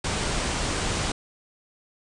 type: low-pass noise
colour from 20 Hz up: pink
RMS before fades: -27 dBFS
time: 0.04-1.12 s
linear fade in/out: 5 ms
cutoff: 9400 Hz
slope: 96 dB/octave
effects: none